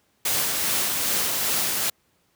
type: noise with tremolo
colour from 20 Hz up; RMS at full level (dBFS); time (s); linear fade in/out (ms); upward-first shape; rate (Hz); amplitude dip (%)
white; -23; 0.25-1.9; 5; sine; 2.5; 25
effects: pink hiss -66 dBFS RMS until 2.35 s + high-pass 80 Hz 12 dB/octave